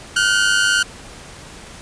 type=tone pair together; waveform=sawtooth; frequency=1425.5 / 1527 Hz; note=F6 / G6; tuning=+35 / -46 cents; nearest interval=minor second; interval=119 cents; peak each=-13 dBFS; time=0.16-0.83 s; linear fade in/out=5 ms; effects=pink hiss -38 dBFS RMS until 1.81 s + resampled to 22050 Hz